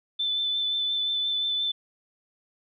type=tone with vibrato; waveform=sine; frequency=3520 Hz; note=A7; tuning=in tune; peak=-24 dBFS; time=0.19-1.72 s; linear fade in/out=10 ms; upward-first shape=triangle; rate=5.7 Hz; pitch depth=20 cents each way; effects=none